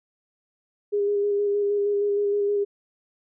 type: tone with vibrato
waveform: sine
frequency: 407.6 Hz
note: G#4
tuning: 32 cents flat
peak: -20 dBFS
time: 0.92-2.65 s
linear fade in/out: 20 ms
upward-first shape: square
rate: 6.4 Hz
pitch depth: 15 cents each way
effects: none